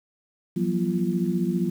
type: tone cluster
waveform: sine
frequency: 172.2 / 187.2 / 240 / 343.1 Hz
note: F3 / F#3 / B3 / F4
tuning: -24 / +20 / -49 / -31 cents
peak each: -27 / -25 / -29 / -29 dBFS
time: 0.56-1.7 s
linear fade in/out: 10 ms
effects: 8-bit